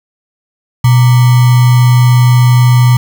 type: tone with sample-and-hold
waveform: sine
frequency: 123.47 Hz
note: B2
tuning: in tune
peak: -3 dBFS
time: 0.84-2.97 s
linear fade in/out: 5 ms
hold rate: 1050 Hz
effects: none